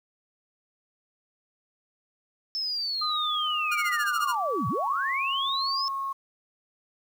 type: linear two-way sweep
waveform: sine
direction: down then up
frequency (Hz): 5300 to 95.9 to 5300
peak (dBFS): -27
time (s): 2.55-5.88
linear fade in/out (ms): 0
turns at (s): 4.68
type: tone with pitch glide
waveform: sine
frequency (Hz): 1231 to 1090.4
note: D#6 to C#6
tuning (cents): -19 to -29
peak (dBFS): -28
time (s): 3.01-6.13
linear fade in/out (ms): 10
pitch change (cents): -210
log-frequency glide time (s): 3.83-5.06
type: tone with tremolo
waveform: sawtooth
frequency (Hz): 1416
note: F6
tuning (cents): +23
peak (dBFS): -23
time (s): 3.71-4.35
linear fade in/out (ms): 10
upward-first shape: sine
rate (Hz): 14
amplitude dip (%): 90
effects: 9-bit